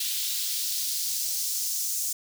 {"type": "noise with high-pass filter sweep", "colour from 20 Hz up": "white", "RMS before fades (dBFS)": -29, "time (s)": [0, 2.13], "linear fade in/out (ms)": 5, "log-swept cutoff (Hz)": [3500, 6500], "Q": 1.7, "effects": []}